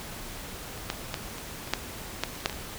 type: clicks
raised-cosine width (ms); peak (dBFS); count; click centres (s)
0.2; -25 / -11 / -12 / -22 / -24 / -6 / -8 / -24 / -6 / -16 / -23; 11; 0.776 / 0.901 / 1.142 / 1.383 / 1.675 / 1.736 / 2.236 / 2.404 / 2.459 / 2.497 / 2.528
effects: pink hiss -40 dBFS RMS until 2.78 s